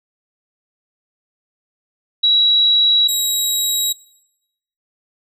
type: tone pair in turn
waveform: sine / 20% pulse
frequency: 3888 / 3841 Hz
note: B7 / B7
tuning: -28 / -49 cents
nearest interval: unison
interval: 21 cents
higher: first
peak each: -10 dBFS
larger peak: neither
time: 2.23-3.08 / 3.08-3.93 s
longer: neither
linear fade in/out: 10 ms
effects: noise-tail reverb RT60 0.9 s tail -22 dB re dry